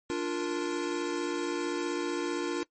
square chord, Bb major, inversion first, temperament equal, 293.7 / 349.2 / 466.2 Hz, D4 / F4 / Bb4, 0 / 0 / 0 cents, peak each -35 / -33 / -37 dBFS, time 0.1-2.63 s, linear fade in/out 0 ms, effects noise-tail reverb RT60 0.1 s tail -21 dB re dry + MP3 32 kbps

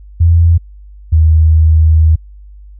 sine tone pair in turn, 84 / 79.36 Hz, E2 / D#2, +33 / +35 cents, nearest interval minor second, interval 98 cents, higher first, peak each -4 dBFS, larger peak neither, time 0.2-0.58 / 1.12-2.16 s, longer second, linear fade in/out 10 ms, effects added 50 Hz sine -32 dBFS peak until 2.79 s

